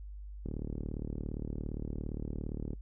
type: click train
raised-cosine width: 3 ms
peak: -25 dBFS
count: 86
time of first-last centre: 0.46-2.733 s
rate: 37.4 Hz
effects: noise-tail reverb RT60 0.1 s tail -21 dB re dry + added 50 Hz sine -42 dBFS peak until 2.81 s